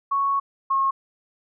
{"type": "tone pair in turn", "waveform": "sine", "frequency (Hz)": [1108, 1083.9], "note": ["C#6", "C#6"], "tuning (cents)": [-1, -39], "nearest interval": "unison", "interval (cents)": 38, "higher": "first", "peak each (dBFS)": [-19, -18], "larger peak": "second", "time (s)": [[0.11, 0.4], [0.7, 0.91]], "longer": "first", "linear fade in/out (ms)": 10, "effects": []}